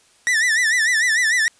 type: tone with vibrato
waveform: 45% pulse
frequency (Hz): 1864.7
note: A#6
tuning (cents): 0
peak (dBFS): -15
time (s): 0.27-1.48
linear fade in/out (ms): 0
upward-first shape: sine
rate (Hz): 6.7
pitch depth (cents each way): 130
effects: white hiss -55 dBFS RMS until 1.59 s + resampled to 22050 Hz